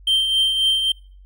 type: tone with tremolo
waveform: triangle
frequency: 3139 Hz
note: G7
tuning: 2 cents sharp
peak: -12 dBFS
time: 0.07-0.92 s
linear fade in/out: 5 ms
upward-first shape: triangle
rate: 3.7 Hz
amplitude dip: 50%
effects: noise-tail reverb RT60 0.5 s tail -26 dB re dry + added 47 Hz sine -42 dBFS peak until 1.25 s